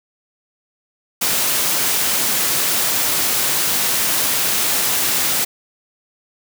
white high-pass noise, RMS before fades -18 dBFS, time 1.21-5.45 s, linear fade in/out 10 ms, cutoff 110 Hz, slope 12 dB/octave, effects none

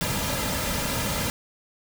pink noise with comb filter, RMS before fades -27 dBFS, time 0.01-1.3 s, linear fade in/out 0 ms, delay 2.7 ms, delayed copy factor -0.6, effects none

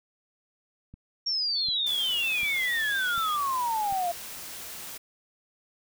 click train, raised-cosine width 5 ms, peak -33 dBFS, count 5, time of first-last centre 0.94-3.925 s, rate 1.34 Hz
sine exponential sweep, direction down, 5588 to 679 Hz, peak -25 dBFS, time 1.26-4.12 s, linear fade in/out 10 ms
sine tone with vibrato, 3441 Hz, A7, 39 cents flat, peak -34 dBFS, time 1.55-3.37 s, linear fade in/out 20 ms, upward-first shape triangle, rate 4.4 Hz, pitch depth 81 cents each way
white noise, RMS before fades -40 dBFS, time 1.86-4.98 s, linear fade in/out 10 ms
effects none

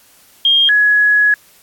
sine tone pair in turn, 3222 / 1681.4 Hz, G7 / G#6, +47 / +21 cents, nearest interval major seventh, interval 1126 cents, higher first, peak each -8 dBFS, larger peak neither, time 0.45-0.69 / 0.69-1.34 s, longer second, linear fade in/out 2 ms, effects white hiss -48 dBFS RMS until 1.62 s + AAC 64 kbps

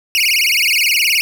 30% pulse tone with vibrato, 2500 Hz, D#7, 8 cents sharp, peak -9 dBFS, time 0.15-1.21 s, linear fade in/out 0 ms, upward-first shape sine, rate 19 Hz, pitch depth 270 cents each way, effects none

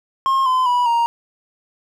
triangle tone with pitch steps, 1071 / 1023.8 / 978.7 / 935.6 Hz, C6 / C6 / B5 / A#5, +40 / -38 / -16 / +6 cents, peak -12 dBFS, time 0.26-1.06 s, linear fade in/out 0 ms, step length 200 ms, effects none

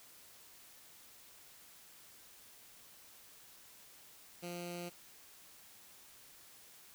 10% pulse tone with notch filter, 174.61 Hz, F3, in tune, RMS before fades -44 dBFS, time 4.42-4.9 s, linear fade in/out 20 ms, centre 1000 Hz, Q 1.3, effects white hiss -59 dBFS RMS until 6.94 s

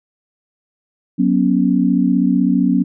sine chord, F# suspended fourth, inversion none, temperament equal with one note detuned, 185 / 241.7 / 277.2 Hz, F#3 / B3 / C#4, 0 / -37 / 0 cents, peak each -16 dBFS, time 1.18-2.84 s, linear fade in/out 20 ms, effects none

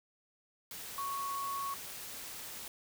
sine tone in noise, 1108.7 Hz, C#6, in tune, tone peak -35 dBFS, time 0.98-1.74 s, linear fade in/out 2 ms, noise white, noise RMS -45 dBFS, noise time 0.71-2.68 s, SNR +7 dB, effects none

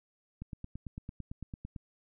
click train, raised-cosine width 5 ms, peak -28 dBFS, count 13, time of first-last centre 0.42-1.762 s, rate 8.94 Hz, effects none

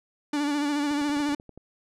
45% pulse tone with vibrato, 291 Hz, D4, 16 cents flat, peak -24 dBFS, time 0.33-1.35 s, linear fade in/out 5 ms, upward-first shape sine, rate 14 Hz, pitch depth 42 cents each way
clicks, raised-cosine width 2 ms, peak -31 dBFS, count 10, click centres 0.912 / 1.015 / 1.095 / 1.169 / 1.203 / 1.291 / 1.324 / 1.399 / 1.493 / 1.576 s
effects low-pass 8000 Hz 12 dB/octave

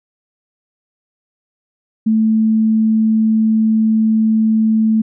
sine tone, 220 Hz, A3, in tune, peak -10 dBFS, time 2.06-5.02 s, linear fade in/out 10 ms, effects none

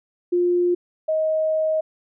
sine tone pair in turn, 353.1 / 629.2 Hz, F4 / D#5, +19 / +19 cents, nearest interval minor seventh, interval 1000 cents, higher second, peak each -16 / -18 dBFS, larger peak first, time 0.32-0.75 / 1.08-1.81 s, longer second, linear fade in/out 10 ms, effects none

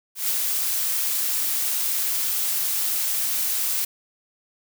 blue noise with ADSR envelope, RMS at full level -22 dBFS, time 0.15-3.85 s, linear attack 140 ms, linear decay 22 ms, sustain -2 dB, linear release 7 ms, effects none

